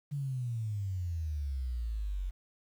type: exponential sweep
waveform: sine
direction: down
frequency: 146.83 to 44.41 Hz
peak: -32 dBFS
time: 0.11-2.31 s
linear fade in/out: 20 ms
effects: 10-bit